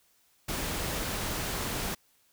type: noise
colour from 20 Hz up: pink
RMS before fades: -33 dBFS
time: 0.48-1.95 s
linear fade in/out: 10 ms
effects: white hiss -67 dBFS RMS until 2.32 s